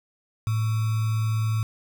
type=tone with sample-and-hold; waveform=sine; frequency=110 Hz; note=A2; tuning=in tune; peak=-21 dBFS; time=0.47-1.63 s; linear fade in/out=0 ms; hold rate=1225 Hz; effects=none